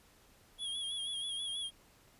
square tone with vibrato, 3309 Hz, G#7, 7 cents flat, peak -37 dBFS, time 0.58-1.71 s, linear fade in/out 50 ms, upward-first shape sine, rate 6.2 Hz, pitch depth 55 cents each way, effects pink hiss -64 dBFS RMS until 2.19 s + resampled to 32000 Hz

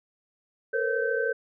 sine tone cluster, 451.5 / 485.1 / 540 / 1544 Hz, A4 / B4 / C#5 / G6, +45 / -31 / -45 / -27 cents, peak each -28 / -31 / -31 / -29 dBFS, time 0.73-1.33 s, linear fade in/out 10 ms, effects none

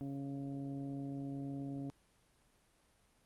harmonic tone, 138.59 Hz, C#3, in tune, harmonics 1 / 2 / 3 / 4 / 5, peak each -44 / -41 / -56 / -56 / -56 dBFS, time 0.01-1.9 s, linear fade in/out 0 ms, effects pink hiss -71 dBFS RMS until 3.25 s + Opus 32 kbps

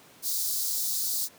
white high-pass noise, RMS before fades -29 dBFS, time 0.22-1.29 s, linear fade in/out 50 ms, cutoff 4000 Hz, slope 48 dB/octave, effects pink hiss -54 dBFS RMS until 1.38 s + high-pass 150 Hz 12 dB/octave

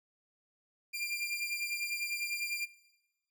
sawtooth beating tone pair, 2386 / 2396 Hz, D7 / D7, +27 / +34 cents, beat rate 10 Hz, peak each -33 / -36 dBFS, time 0.93-2.66 s, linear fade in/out 20 ms, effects noise-tail reverb RT60 1.0 s tail -17 dB re dry

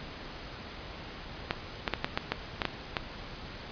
clicks, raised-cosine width 0.3 ms, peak -11 dBFS, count 9, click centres 1.509 / 1.878 / 1.937 / 2.045 / 2.175 / 2.32 / 2.618 / 2.653 / 2.968 s, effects pink hiss -43 dBFS RMS until 3.71 s + resampled to 11025 Hz

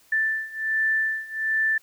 sine beating tone pair, 1765 / 1766.3 Hz, A6 / A6, +5 / +6 cents, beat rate 1.3 Hz, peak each -26 / -24 dBFS, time 0.12-1.78 s, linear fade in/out 5 ms, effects white hiss -58 dBFS RMS until 1.82 s

